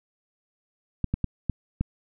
clicks, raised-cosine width 5 ms, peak -12 dBFS, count 5, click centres 1.043 / 1.14 / 1.243 / 1.497 / 1.81 s, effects none

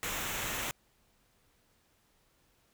pink noise with comb filter, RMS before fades -36 dBFS, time 0.03-0.71 s, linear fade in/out 0 ms, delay 0.21 ms, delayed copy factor -0.55, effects pink hiss -70 dBFS RMS until 2.73 s

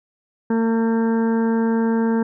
harmonic tone, 226.9 Hz, A#3, 47 cents flat, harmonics 1 / 2 / 3 / 4 / 5 / 6 / 7 / 8, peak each -17 / -23 / -39 / -29 / -41 / -40 / -35 / -45 dBFS, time 0.5-2.23 s, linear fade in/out 5 ms, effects none

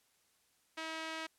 sawtooth tone with band-pass filter, 320.8 Hz, E4, 47 cents flat, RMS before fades -42 dBFS, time 0.77-1.27 s, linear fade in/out 10 ms, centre 2400 Hz, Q 0.78, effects white hiss -73 dBFS RMS until 1.38 s + low-pass 12000 Hz 12 dB/octave

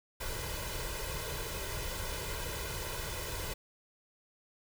pink noise with comb filter, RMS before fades -38 dBFS, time 0.2-3.54 s, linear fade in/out 10 ms, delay 2 ms, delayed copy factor +0.75, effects none

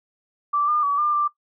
sine tone with pitch steps, 1167 / 1207 / 1140 / 1198 / 1181 Hz, D6 / D6 / C#6 / D6 / D6, -11 / +47 / +48 / +34 / +9 cents, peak -18 dBFS, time 0.53-1.28 s, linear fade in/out 10 ms, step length 150 ms, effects noise-tail reverb RT60 0.1 s tail -17 dB re dry

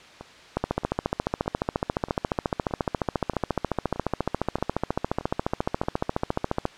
two click trains, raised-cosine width 1 ms, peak -9 / -23 dBFS, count 88 / 10, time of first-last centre 0.57-6.654 / 0.21-5.835 s, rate 14.3 / 1.6 Hz, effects white hiss -48 dBFS RMS until 6.77 s + low-pass 4000 Hz 12 dB/octave

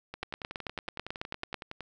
two click trains, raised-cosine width 0.3 ms, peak -18 / -23 dBFS, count 13 / 19, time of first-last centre 0.23-1.543 / 0.14-1.807 s, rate 9.14 / 10.8 Hz, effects none

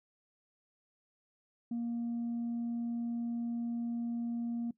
sine tone, 235.1 Hz, A#3, 15 cents sharp, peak -31 dBFS, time 1.71-4.71 s, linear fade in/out 5 ms, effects noise-tail reverb RT60 0.1 s tail -20 dB re dry + tanh soft clip ceiling -31 dBFS

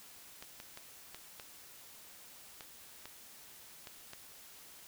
clicks, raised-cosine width 0.2 ms, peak -29 dBFS, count 9, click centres 0.425 / 0.601 / 0.774 / 1.146 / 1.398 / 2.608 / 3.056 / 3.872 / 4.134 s, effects white hiss -55 dBFS RMS until 4.87 s

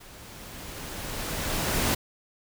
pink noise with level ramp, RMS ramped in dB -48 to -24 dBFS, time 0-1.95 s, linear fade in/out 10 ms, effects none

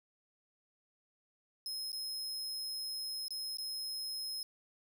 40% pulse tone with dropouts, 5140 Hz, E8, 45 cents flat, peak -37 dBFS, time 1.66-4.43 s, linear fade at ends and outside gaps 1 ms, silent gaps 1.919-1.929 / 3.282-3.306 / 3.571-3.584 s, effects none

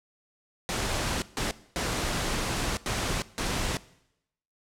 pink noise bursts at uneven times, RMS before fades -29 dBFS, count 5, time 0.69-1.22 / 1.37-1.51 / 1.76-2.77 / 2.86-3.22 / 3.38-3.77 s, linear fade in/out 0 ms, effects noise-tail reverb RT60 0.8 s tail -19 dB re dry + low-pass 9000 Hz 12 dB/octave

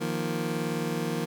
25% pulse chord, Eb suspended second, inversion none, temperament just, 155.56 / 175.01 / 233.3 Hz, Eb3 / F3 / Bb3, 0 / +4 / +2 cents, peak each -29 dBFS, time 0-1.26 s, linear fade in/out 20 ms, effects none

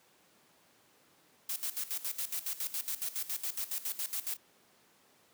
blue noise with tremolo, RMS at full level -35 dBFS, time 1.49-4.37 s, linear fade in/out 5 ms, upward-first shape square, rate 7.2 Hz, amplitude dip 80%, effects pink hiss -65 dBFS RMS until 5.33 s + high-pass 200 Hz 12 dB/octave

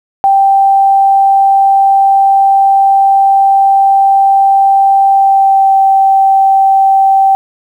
sine tone with pitch glide, 784 to 777.7 Hz, G5 to G5, 0 to -14 cents, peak -4 dBFS, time 0.24-7.35 s, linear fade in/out 0 ms, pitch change -14 cents, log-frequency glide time 5.13-5.72 s, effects 7-bit

